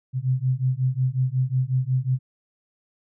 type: beating tone pair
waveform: sine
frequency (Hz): 126.5 / 132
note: B2 / C3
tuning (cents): +42 / +16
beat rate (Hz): 5.5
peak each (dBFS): -23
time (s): 0.13-2.19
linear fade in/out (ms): 50
effects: none